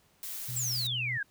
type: noise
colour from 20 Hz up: blue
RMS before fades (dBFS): -39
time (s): 0.23-0.87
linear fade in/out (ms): 0
type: tone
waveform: sine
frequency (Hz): 123.47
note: B2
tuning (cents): 0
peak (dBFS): -36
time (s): 0.48-1.18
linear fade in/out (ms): 10
type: exponential sweep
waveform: sine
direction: down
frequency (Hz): 7902 to 1568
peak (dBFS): -30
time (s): 0.56-1.23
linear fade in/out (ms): 5
effects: pink hiss -66 dBFS RMS until 1.3 s + high-pass 60 Hz 12 dB/octave